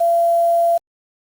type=tone with quantisation; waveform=sine; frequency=680 Hz; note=F5; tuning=46 cents flat; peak=-12 dBFS; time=0-0.78 s; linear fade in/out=10 ms; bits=6; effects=Opus 48 kbps